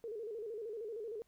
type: tone with vibrato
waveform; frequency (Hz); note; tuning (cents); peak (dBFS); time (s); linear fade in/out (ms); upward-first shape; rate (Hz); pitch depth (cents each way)
sine; 440; A4; 0; -40; 0.04-1.22; 0; square; 13; 93
effects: pink hiss -75 dBFS RMS until 1.27 s